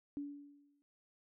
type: tone with exponential decay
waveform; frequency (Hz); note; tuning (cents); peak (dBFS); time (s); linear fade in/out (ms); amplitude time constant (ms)
sine; 286.7; D4; -42; -36; 0.17-0.82; 0; 140
effects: noise-tail reverb RT60 0.5 s tail -20 dB re dry